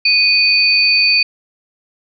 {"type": "tone pair together", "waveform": "sine", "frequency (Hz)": [2477, 4548], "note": ["D#7", "C#8"], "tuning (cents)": [-8, 44], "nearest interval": "major seventh", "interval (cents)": 1052, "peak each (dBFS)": -12, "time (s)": [0.05, 1.23], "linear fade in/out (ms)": 5, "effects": []}